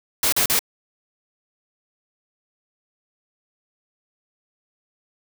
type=noise bursts; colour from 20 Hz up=white; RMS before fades=-19 dBFS; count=3; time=0.23-0.592 s; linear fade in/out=2 ms; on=94 ms; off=40 ms; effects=none